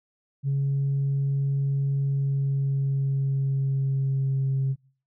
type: tone with pitch glide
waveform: sine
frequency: 138.4 to 134.62 Hz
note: C#3 to C3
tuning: -2 to +50 cents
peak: -20 dBFS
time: 0.43-4.76 s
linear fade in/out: 50 ms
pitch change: -48 cents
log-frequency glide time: 2-4.64 s
effects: noise-tail reverb RT60 0.5 s tail -26 dB re dry + tanh soft clip ceiling -19 dBFS